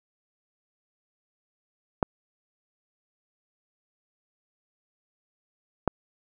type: clicks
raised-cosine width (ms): 1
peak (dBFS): -7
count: 2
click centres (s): 2.028 / 5.877
effects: none